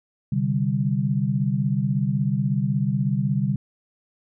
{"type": "chord", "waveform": "sine", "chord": "C suspended second", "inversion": "none", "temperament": "just", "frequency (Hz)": [130.81, 147.16, 196.22], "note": ["C3", "D3", "G3"], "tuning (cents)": [0, 4, 2], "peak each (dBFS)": -24, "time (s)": [0.32, 3.56], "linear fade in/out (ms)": 5, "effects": []}